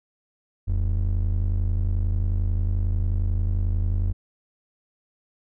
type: ring-modulated tone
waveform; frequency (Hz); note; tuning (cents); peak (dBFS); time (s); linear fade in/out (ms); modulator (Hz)
triangle; 63.8; C2; -43; -15; 0.67-4.13; 20; 25.6
effects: none

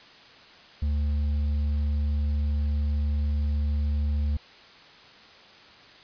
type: tone with hard clipping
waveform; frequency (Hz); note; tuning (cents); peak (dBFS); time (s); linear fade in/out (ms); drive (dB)
sine; 73.42; D2; 0; -24; 0.82-4.37; 5; 4
effects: white hiss -50 dBFS RMS until 6.03 s + resampled to 11025 Hz

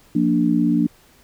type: chord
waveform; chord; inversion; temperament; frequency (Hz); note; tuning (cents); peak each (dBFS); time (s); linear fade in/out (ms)
sine; Bb major; second; equal with one note detuned; 175.22 / 233.1 / 293.7; F3 / Bb3 / D4; +6 / 0 / 0; -21 / -19 / -18; 0.15-0.87; 5
effects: pink hiss -53 dBFS RMS until 1.23 s

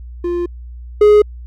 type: tone pair in turn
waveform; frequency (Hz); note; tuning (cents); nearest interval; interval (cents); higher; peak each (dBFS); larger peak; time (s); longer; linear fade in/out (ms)
triangle; 349.2 / 418.5; F4 / G#4; 0 / +13; minor third; 313; second; -14 / -3; second; 0.24-0.46 / 1.01-1.22; first; 5
effects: added 60 Hz sine -29 dBFS peak until 1.46 s

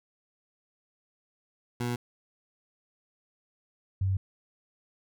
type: tone pair in turn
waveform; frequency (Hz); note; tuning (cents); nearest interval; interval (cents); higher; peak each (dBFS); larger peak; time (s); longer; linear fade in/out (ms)
20% pulse / sine; 121 / 95.68; B2 / G2; -35 / -41; major third; 406; first; -24; neither; 1.8-1.96 / 4.01-4.17; neither; 5
effects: none

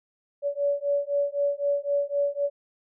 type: beating tone pair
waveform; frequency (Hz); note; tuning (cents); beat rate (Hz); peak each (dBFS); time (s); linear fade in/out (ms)
sine; 568 / 571.9; C#5 / D5; +42 / -46; 3.9; -26; 0.42-2.5; 50
effects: none

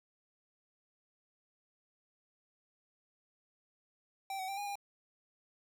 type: tone with pitch steps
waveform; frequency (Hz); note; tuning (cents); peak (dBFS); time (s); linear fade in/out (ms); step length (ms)
square; 779 / 753 / 786 / 817 / 806; G5 / F#5 / G5 / G#5 / G5; -11 / +30 / +4 / -29 / +48; -38; 4.3-4.755; 2; 91
effects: none

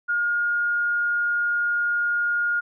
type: tone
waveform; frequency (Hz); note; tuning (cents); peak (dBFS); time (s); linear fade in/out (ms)
sine; 1424; F6; +33; -20; 0.08-2.61; 20
effects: none

